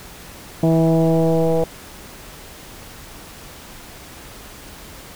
sine tone with frequency modulation, 162.8 Hz, E3, 21 cents flat, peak -13 dBFS, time 0.63-1.64 s, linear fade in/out 2 ms, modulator 163 Hz, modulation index 3.2, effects pink hiss -39 dBFS RMS until 5.15 s

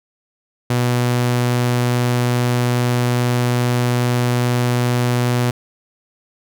sawtooth tone, 122.4 Hz, B2, 15 cents flat, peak -11 dBFS, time 0.7-5.51 s, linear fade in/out 5 ms, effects none

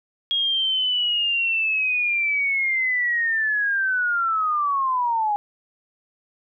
sine linear sweep, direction down, 3284 to 814 Hz, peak -19 dBFS, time 0.31-5.36 s, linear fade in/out 0 ms, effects none

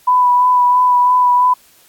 sine tone with vibrato, 991 Hz, B5, 6 cents sharp, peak -8 dBFS, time 0.07-1.54 s, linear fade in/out 10 ms, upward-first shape sine, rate 3 Hz, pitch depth 17 cents each way, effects white hiss -49 dBFS RMS until 1.88 s + AAC 64 kbps

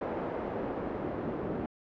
pink noise with band-pass filter sweep, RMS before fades -35 dBFS, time 0.01-1.66 s, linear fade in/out 2 ms, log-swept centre 500 to 320 Hz, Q 1.1, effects low-pass 2000 Hz 12 dB/octave

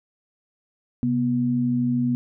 sine tone pair together, 130.81 / 243.5 Hz, C3 / B3, 0 / -24 cents, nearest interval major seventh, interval 1076 cents, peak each -26 / -20 dBFS, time 1.03-2.15 s, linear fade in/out 0 ms, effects none

